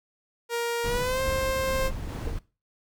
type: tone with pitch glide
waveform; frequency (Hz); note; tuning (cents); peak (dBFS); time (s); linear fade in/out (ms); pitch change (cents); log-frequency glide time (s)
sawtooth; 470 to 527.6; A#4 to C5; +14 to +14; -22; 0.49-1.91; 50; +200; 0.85-1.21
type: noise with tremolo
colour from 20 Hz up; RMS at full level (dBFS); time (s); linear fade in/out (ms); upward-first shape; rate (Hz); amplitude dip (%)
brown; -31; 0.84-2.39; 5; square; 2.4; 25
type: tone with exponential decay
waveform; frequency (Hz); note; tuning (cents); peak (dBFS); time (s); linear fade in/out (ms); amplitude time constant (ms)
sine; 460.4; A#4; -22; -30; 2.27-2.38; 2; 23
effects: noise-tail reverb RT60 0.3 s tail -19 dB re dry